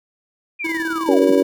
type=linear sweep; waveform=sine; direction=down; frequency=2460 to 146 Hz; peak=-23 dBFS; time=0.59-1.32 s; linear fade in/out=20 ms
type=tone with tremolo; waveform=square; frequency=326.4 Hz; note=E4; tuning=17 cents flat; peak=-22 dBFS; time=0.64-1.43 s; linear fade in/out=10 ms; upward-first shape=square; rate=19 Hz; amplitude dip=45%
type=harmonic tone; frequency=93.9 Hz; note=F#2; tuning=26 cents sharp; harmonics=3 / 4 / 5 / 6; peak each=-16 / -17 / -18 / -19 dBFS; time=1.08-1.43 s; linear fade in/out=10 ms
effects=none